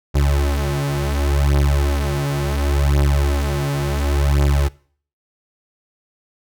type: beating tone pair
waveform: 30% pulse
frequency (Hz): 70.5 / 71.2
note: C#2 / C#2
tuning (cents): +30 / +47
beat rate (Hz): 0.7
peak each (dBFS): -16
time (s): 0.14-4.69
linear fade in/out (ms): 20
effects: noise-tail reverb RT60 0.5 s tail -22 dB re dry